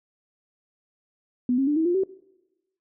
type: tone with pitch steps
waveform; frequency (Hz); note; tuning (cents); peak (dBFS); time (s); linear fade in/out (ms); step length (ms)
sine; 247.9 / 270.3 / 294.8 / 321.5 / 350.6 / 382.3; B3 / C#4 / D4 / E4 / F4 / G4; +7 / -44 / +7 / -43 / +7 / -43; -19; 1.49-2.036; 2; 91
effects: noise-tail reverb RT60 1.0 s tail -21 dB re dry